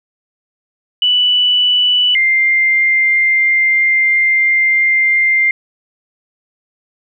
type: tone pair in turn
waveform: sine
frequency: 2968 / 2099 Hz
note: F#7 / C7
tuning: +5 / +5 cents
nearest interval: tritone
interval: 600 cents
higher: first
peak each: -9 dBFS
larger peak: neither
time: 1.02-2.15 / 2.15-5.51 s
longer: second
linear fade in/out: 2 ms
effects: none